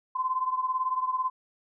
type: beating tone pair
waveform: sine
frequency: 1025 / 1043 Hz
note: C6 / C6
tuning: -36 / -6 cents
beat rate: 18 Hz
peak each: -27 / -31 dBFS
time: 0.15-1.3 s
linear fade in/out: 10 ms
effects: none